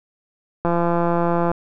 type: click train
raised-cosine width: 1 ms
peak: -7 dBFS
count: 149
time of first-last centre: 0.65-1.515 s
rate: 171 Hz
effects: none